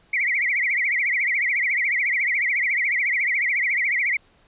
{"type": "tone with vibrato", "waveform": "sine", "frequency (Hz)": 2117, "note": "C7", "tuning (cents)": 20, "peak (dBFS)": -19, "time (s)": [0.13, 4.17], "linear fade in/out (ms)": 5, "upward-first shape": "triangle", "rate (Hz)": 14, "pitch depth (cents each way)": 210, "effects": ["pink hiss -58 dBFS RMS until 4.47 s", "resampled to 8000 Hz"]}